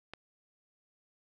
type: click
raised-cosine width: 0.3 ms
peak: -26 dBFS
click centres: 0.136 s
effects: none